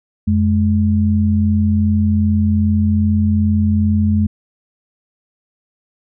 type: tone pair together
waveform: sine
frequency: 88.88 / 211.4 Hz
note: F2 / G#3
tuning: +31 / +31 cents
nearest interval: octave + minor third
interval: 1500 cents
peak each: -14 dBFS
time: 0.27-4.27 s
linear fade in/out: 10 ms
effects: none